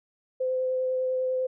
sine tone with vibrato, 514 Hz, C5, 31 cents flat, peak -24 dBFS, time 0.4-1.47 s, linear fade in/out 10 ms, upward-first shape triangle, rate 10 Hz, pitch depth 11 cents each way, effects none

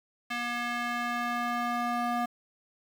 square tone with band-pass filter sweep, 239.8 Hz, A#3, 49 cents sharp, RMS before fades -31 dBFS, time 0.3-2.26 s, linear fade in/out 10 ms, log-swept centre 2100 to 910 Hz, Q 1.3, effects 8-bit

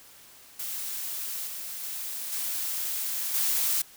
blue noise with level steps, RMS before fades -34 / -37 / -35 / -31 / -26 dBFS, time 0.59-3.82 s, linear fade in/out 5 ms, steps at 1.47 / 1.83 / 2.32 / 3.34 s, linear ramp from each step 5 ms, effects white hiss -52 dBFS RMS until 3.96 s

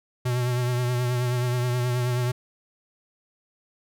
square tone with vibrato, 123.47 Hz, B2, in tune, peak -23 dBFS, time 0.25-2.32 s, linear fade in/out 10 ms, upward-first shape triangle, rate 9.4 Hz, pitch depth 40 cents each way, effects none

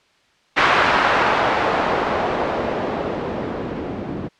blue noise with low-pass filter sweep, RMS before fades -20 dBFS, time 0.56-4.29 s, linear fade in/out 20 ms, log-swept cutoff 1400 to 270 Hz, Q 1, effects white hiss -58 dBFS RMS until 4.39 s + low-pass 4000 Hz 12 dB/octave

